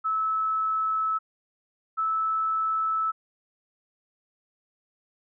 sine tone pair in turn, 1302 / 1308.7 Hz, E6 / E6, -22 / -13 cents, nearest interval unison, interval 9 cents, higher second, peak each -23 dBFS, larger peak neither, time 0.04-1.19 / 1.97-3.12 s, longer neither, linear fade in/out 20 ms, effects none

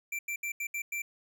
square tone bursts at uneven times, 2349 Hz, D7, in tune, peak -33 dBFS, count 6, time 0.12-0.19 / 0.28-0.36 / 0.43-0.52 / 0.6-0.67 / 0.74-0.82 / 0.92-1.02 s, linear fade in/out 5 ms, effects none

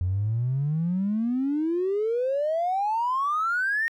triangle exponential sweep, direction up, 87.31 to 1864.7 Hz, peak -19 dBFS, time 0.01-3.88 s, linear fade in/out 0 ms, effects tanh soft clip ceiling -20 dBFS

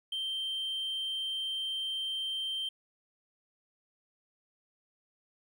triangle tone, 3136 Hz, G7, in tune, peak -30 dBFS, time 0.12-2.69 s, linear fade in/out 5 ms, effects tanh soft clip ceiling -26 dBFS

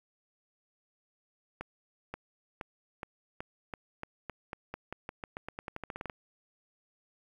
accelerating click train, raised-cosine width 0.5 ms, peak -23 dBFS, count 24, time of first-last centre 1.61-6.098 s, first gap 530 ms, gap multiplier 0.89, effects 9-bit

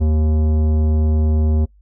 triangle tone with tanh clipping, 77.4 Hz, D#2, 9 cents flat, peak -15 dBFS, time 0-1.66 s, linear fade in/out 20 ms, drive 18 dB, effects noise-tail reverb RT60 0.1 s tail -21 dB re dry + added 50 Hz sine -47 dBFS peak until 1.81 s

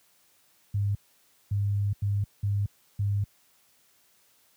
sine tone bursts at uneven times, 101.2 Hz, G#2, 44 cents flat, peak -23 dBFS, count 5, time 0.74-0.95 / 1.51-1.93 / 2.02-2.24 / 2.43-2.66 / 2.99-3.24 s, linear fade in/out 5 ms, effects white hiss -64 dBFS RMS until 4.56 s + high-pass 60 Hz 12 dB/octave

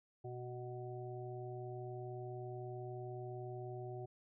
harmonic tone with a mistuned harmonic, 123.9 Hz, B2, 6 cents sharp, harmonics 1 / 3 / 5 / 6, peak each -46 / -47 / -54 / -52 dBFS, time 0.24-4.06 s, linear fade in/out 10 ms, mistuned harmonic 1, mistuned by -17 cents, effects none

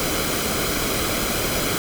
pink noise with comb filter, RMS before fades -23 dBFS, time 0-1.78 s, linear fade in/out 0 ms, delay 1.1 ms, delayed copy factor -0.5, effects none

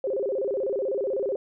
sine tone with vibrato, 460 Hz, A#4, 23 cents flat, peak -24 dBFS, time 0.04-1.36 s, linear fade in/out 2 ms, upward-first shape square, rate 16 Hz, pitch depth 250 cents each way, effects none

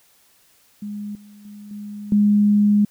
sine tone with level steps, 206.7 Hz, G#3, 8 cents flat, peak -27 / -42 / -36 / -30 / -12 dBFS, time 0.82-2.85 s, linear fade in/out 5 ms, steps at 1.15 / 1.45 / 1.71 / 2.12 s, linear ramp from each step 2 ms, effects white hiss -57 dBFS RMS until 2.9 s

